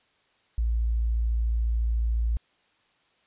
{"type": "tone", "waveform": "sine", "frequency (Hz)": 57, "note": "A#1", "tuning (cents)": -38, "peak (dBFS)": -22, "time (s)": [0.58, 2.37], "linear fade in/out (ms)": 0, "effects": ["white hiss -66 dBFS RMS until 3.26 s", "resampled to 8000 Hz"]}